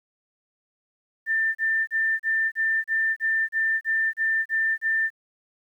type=tone bursts; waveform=sine; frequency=1788 Hz; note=A6; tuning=27 cents sharp; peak=-20 dBFS; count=12; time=1.26-5.103 s; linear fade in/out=50 ms; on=290 ms; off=33 ms; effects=10-bit